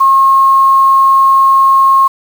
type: tone with quantisation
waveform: sine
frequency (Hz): 1079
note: C#6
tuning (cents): -47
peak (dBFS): -4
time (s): 0-2.08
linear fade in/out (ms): 10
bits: 5
effects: none